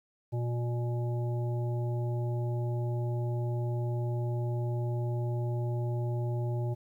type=harmonic tone; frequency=120 Hz; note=B2; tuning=49 cents flat; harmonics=1 / 3 / 5 / 7; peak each=-29 / -39 / -43 / -46 dBFS; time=0.32-6.75 s; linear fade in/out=20 ms; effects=11-bit